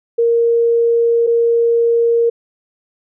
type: tone pair in turn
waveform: sine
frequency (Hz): 466.2 / 466.2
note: A#4 / A#4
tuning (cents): 0 / 0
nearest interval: unison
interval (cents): 0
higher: neither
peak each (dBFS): -10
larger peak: neither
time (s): 0.18-1.27 / 1.27-2.3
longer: first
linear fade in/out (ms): 10
effects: none